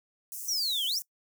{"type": "high-pass noise", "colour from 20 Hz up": "white", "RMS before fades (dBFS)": -39, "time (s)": [0.32, 1.02], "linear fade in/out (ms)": 0, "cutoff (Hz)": 5800, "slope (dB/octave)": 48}
{"type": "exponential two-way sweep", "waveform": "sine", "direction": "down then up", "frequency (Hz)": [6010, 2960, 6010], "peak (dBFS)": -27, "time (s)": [0.48, 0.99], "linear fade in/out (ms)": 5, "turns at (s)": 0.86}
{"effects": ["noise-tail reverb RT60 0.1 s tail -21 dB re dry"]}